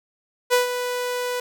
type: tone with ADSR envelope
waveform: sawtooth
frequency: 493.9 Hz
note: B4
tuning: in tune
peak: -10 dBFS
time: 0.5-1.4 s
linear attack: 34 ms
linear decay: 130 ms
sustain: -10 dB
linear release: 3 ms
effects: none